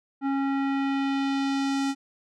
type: tone with low-pass filter sweep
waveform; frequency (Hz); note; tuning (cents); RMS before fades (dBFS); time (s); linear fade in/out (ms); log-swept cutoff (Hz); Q
square; 274.1; C#4; -19; -26; 0.21-1.95; 50; 1300 to 7500; 1.1
effects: none